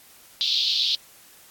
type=band-pass noise; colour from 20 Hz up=white; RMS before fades=-23 dBFS; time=0.41-0.95 s; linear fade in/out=0 ms; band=3300 to 4400 Hz; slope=48 dB/octave; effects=white hiss -51 dBFS RMS until 1.5 s + AAC 64 kbps